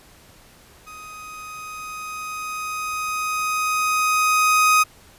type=tone with level ramp; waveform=30% pulse; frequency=1253 Hz; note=D#6; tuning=12 cents sharp; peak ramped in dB=-35 to -10 dBFS; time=0.86-4.84 s; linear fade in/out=20 ms; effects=pink hiss -50 dBFS RMS until 5.18 s + resampled to 32000 Hz